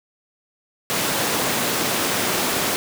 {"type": "high-pass noise", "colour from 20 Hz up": "pink", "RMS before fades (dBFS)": -22, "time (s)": [0.9, 2.76], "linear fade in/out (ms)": 0, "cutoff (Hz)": 210, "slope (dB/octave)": 12, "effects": []}